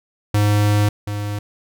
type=tone pair in turn; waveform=square; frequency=103.83 / 103.29 Hz; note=G#2 / G#2; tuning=0 / -9 cents; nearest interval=unison; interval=9 cents; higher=first; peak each=-14 / -23 dBFS; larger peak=first; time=0.34-0.89 / 1.07-1.39 s; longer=first; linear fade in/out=5 ms; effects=none